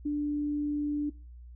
sine tone, 293.7 Hz, D4, in tune, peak -27 dBFS, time 0.05-1.1 s, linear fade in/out 10 ms, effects noise-tail reverb RT60 0.3 s tail -20 dB re dry + added 60 Hz sine -45 dBFS peak until 1.55 s

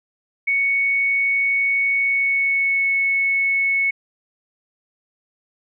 sine tone with pitch glide, 2222 to 2205 Hz, C#7 to C#7, +4 to -10 cents, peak -16 dBFS, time 0.47-3.91 s, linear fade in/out 10 ms, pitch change -14 cents, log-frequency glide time 1.96-2.9 s, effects none

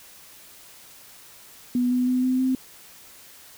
sine tone with pitch steps, 246.6 / 249.8 / 252.9 / 256.2 / 259.5 Hz, B3 / B3 / B3 / C4 / C4, -2 / +20 / +41 / -36 / -14 cents, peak -19 dBFS, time 1.75-2.55 s, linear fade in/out 2 ms, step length 160 ms, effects white hiss -48 dBFS RMS until 3.57 s

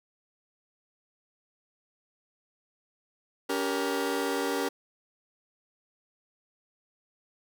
sawtooth chord, G diminished, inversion second, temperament just, 282.2 / 392 / 470.4 Hz, Db4 / G4 / Bb4, +31 / 0 / +16 cents, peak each -28 dBFS, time 3.49-4.69 s, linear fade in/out 10 ms, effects none

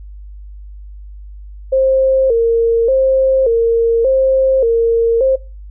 sine tone with vibrato, 493.9 Hz, B4, in tune, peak -9 dBFS, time 1.72-5.36 s, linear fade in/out 10 ms, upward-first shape square, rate 0.86 Hz, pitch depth 120 cents each way, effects noise-tail reverb RT60 0.3 s tail -21 dB re dry + added 50 Hz sine -30 dBFS peak until 5.7 s

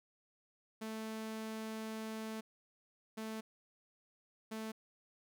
sawtooth tone bursts at uneven times, 220 Hz, A3, in tune, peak -37 dBFS, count 3, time 0.81-2.41 / 3.17-3.41 / 4.51-4.72 s, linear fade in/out 10 ms, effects none

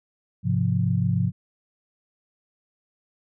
sine chord, F minor, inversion first, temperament equal, 103.83 / 130.81 / 174.61 Hz, Ab2 / C3 / F3, 0 / 0 / 0 cents, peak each -24 dBFS, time 0.43-1.32 s, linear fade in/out 50 ms, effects none

